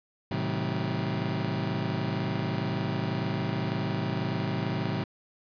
30% pulse chord, A diminished seventh, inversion none, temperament just, 110 / 132 / 158.4 / 190.08 Hz, A2 / C3 / Eb3 / Gb3, 0 / +16 / +31 / +47 cents, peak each -31 dBFS, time 0.31-5.04 s, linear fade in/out 5 ms, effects resampled to 11025 Hz + 10-bit

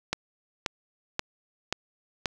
click train, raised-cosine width 0.2 ms, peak -9 dBFS, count 5, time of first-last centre 0.13-2.258 s, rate 1.88 Hz, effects none

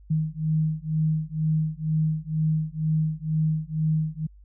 sine beating tone pair, 155.56 / 157.66 Hz, D#3 / D#3, 0 / +23 cents, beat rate 2.1 Hz, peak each -25 dBFS, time 0.1-4.27 s, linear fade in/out 10 ms, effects added 50 Hz sine -47 dBFS peak until 4.44 s

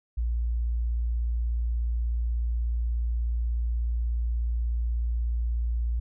sine tone, 58.27 Hz, A#1, in tune, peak -24 dBFS, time 0.17-6 s, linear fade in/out 10 ms, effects none

